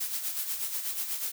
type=noise with tremolo; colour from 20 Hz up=blue; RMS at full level=-31 dBFS; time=0-1.32 s; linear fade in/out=10 ms; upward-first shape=sine; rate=8.2 Hz; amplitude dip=55%; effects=none